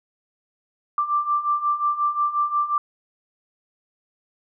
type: beating tone pair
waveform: sine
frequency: 1174.7 / 1180.3 Hz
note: D6 / D6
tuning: 0 / +8 cents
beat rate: 5.6 Hz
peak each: -25 / -21 dBFS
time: 0.98-2.78 s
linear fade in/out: 2 ms
effects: none